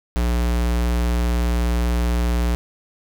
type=tone; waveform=square; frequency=59.5 Hz; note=A#1; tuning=36 cents sharp; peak=-18 dBFS; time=0.16-2.55 s; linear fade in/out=0 ms; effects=none